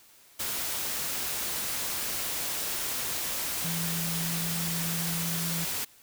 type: tone in noise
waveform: sine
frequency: 167.4 Hz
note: E3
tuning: 27 cents sharp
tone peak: -32 dBFS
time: 3.64-5.65 s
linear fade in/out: 10 ms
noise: white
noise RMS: -32 dBFS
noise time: 0.39-5.85 s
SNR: -3 dB
effects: white hiss -57 dBFS RMS until 6.02 s